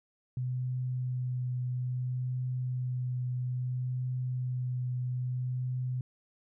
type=tone with vibrato; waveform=sine; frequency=126 Hz; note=B2; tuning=35 cents sharp; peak=-30 dBFS; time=0.37-6.01 s; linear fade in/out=2 ms; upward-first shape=triangle; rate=0.6 Hz; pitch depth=14 cents each way; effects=none